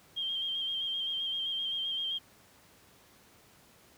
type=tone with vibrato; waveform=sine; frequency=3189 Hz; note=G7; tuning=29 cents sharp; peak=-31 dBFS; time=0.16-2.19 s; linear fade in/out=20 ms; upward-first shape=square; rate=7.7 Hz; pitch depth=25 cents each way; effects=pink hiss -60 dBFS RMS until 3.97 s + high-pass 80 Hz 12 dB/octave